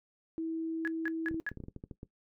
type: tone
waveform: sine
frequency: 324.9 Hz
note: E4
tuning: 25 cents flat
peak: -32 dBFS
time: 0.38-1.4 s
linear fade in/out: 0 ms
type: tone bursts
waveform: sine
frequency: 1685 Hz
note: G#6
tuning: 25 cents sharp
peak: -30 dBFS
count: 4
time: 0.85-1.49 s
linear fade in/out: 0 ms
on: 25 ms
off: 180 ms
type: clicks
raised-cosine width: 3 ms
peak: -30 dBFS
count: 11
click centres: 1.312 / 1.344 / 1.516 / 1.573 / 1.603 / 1.638 / 1.684 / 1.763 / 1.839 / 1.912 / 2.031 s
effects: noise-tail reverb RT60 0.1 s tail -17 dB re dry